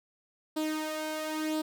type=tone with flanger; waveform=sawtooth; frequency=310.5 Hz; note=D#4; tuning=3 cents flat; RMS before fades=-33 dBFS; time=0.56-1.62 s; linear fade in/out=10 ms; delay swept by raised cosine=0.23 to 1.93 ms; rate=0.97 Hz; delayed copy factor=+0.6; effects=none